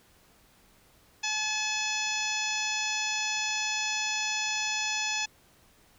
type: harmonic tone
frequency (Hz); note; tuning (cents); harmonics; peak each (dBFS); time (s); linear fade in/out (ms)
857; A5; -46; 1 / 2 / 3 / 4 / 5 / 6 / 7 / 8; -37 / -38 / -32 / -36 / -41 / -37 / -36 / -39; 1.23-5.26; 10
effects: pink hiss -61 dBFS RMS until 5.98 s